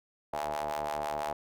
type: ring-modulated tone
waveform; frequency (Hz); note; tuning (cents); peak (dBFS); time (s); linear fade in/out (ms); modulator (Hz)
sawtooth; 74.8; D2; +32; -25; 0.33-1.33; 5; 751
effects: none